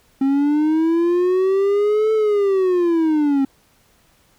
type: linear two-way sweep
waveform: triangle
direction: up then down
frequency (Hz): 267.3 to 440 to 267.3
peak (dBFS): -12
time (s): 0.21-3.45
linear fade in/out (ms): 5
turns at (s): 2.13
effects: pink hiss -57 dBFS RMS until 4.38 s